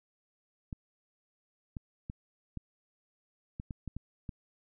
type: clicks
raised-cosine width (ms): 5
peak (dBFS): -26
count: 9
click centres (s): 0.728 / 1.768 / 2.099 / 2.573 / 3.599 / 3.708 / 3.877 / 3.966 / 4.292
effects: none